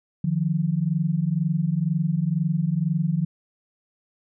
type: tone pair together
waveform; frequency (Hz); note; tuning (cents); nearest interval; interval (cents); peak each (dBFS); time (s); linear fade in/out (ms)
sine; 152.56 / 174.61; D#3 / F3; -34 / 0; major second; 234; -23; 0.24-3.25; 5
effects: none